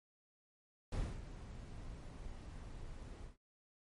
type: noise with ADSR envelope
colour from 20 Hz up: brown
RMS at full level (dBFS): -37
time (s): 0.92-3.37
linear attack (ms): 5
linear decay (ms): 260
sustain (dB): -12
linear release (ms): 140
effects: noise-tail reverb RT60 0.1 s tail -19 dB re dry + MP3 48 kbps